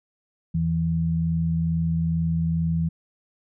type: tone pair together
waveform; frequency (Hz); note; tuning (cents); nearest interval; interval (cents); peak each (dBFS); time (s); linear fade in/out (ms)
sine; 82.3 / 164.6; E2 / E3; -2 / -2; octave; 1200; -28 / -21; 0.54-2.89; 10
effects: none